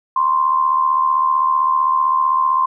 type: tone with amplitude modulation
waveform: sine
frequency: 1046.5 Hz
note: C6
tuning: in tune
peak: -10 dBFS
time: 0.16-2.66 s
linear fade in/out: 5 ms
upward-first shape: sine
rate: 75.6 Hz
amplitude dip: 60%
effects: none